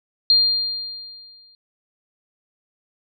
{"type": "tone with exponential decay", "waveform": "sine", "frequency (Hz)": 4200, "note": "C8", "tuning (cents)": 6, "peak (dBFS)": -10, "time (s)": [0.3, 1.55], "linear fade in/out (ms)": 1, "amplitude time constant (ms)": 270, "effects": []}